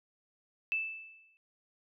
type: tone with exponential decay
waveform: sine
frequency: 2637 Hz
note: E7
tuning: in tune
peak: -27 dBFS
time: 0.72-1.37 s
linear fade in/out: 0 ms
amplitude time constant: 140 ms
effects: none